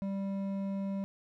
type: tone with hard clipping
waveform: triangle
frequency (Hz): 196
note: G3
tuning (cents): 0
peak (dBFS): -34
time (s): 0.02-1.04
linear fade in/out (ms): 0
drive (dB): 12
effects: none